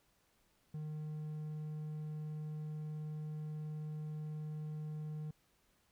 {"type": "tone", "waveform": "triangle", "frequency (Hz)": 153.1, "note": "D#3", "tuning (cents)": -28, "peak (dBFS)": -38, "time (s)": [0.74, 5.31], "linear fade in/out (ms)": 5, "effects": ["pink hiss -74 dBFS RMS until 5.91 s"]}